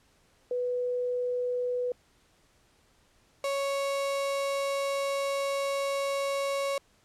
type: tone pair in turn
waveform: sine / 35% pulse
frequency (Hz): 493.9 / 554.4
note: B4 / C#5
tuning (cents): 0 / 0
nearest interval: major second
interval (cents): 200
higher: second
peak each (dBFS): -27 / -26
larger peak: second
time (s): 0.51-1.92 / 3.44-6.78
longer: second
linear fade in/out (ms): 2
effects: pink hiss -65 dBFS RMS until 7.04 s + low-pass 10000 Hz 12 dB/octave